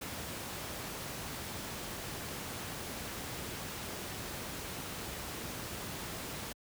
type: noise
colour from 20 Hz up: pink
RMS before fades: -41 dBFS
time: 0.01-6.53 s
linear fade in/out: 10 ms
effects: high-pass 60 Hz 12 dB/octave